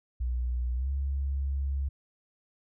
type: tone with pitch glide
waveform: sine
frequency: 61.2 to 68.69 Hz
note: B1 to C#2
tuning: -15 to -15 cents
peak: -27 dBFS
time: 0.2-1.89 s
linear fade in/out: 10 ms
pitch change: +200 cents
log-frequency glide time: 0.75-0.9 s
effects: none